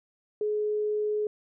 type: tone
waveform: sine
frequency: 422.3 Hz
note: G#4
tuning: 29 cents sharp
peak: -25 dBFS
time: 0.41-1.27 s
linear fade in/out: 2 ms
effects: none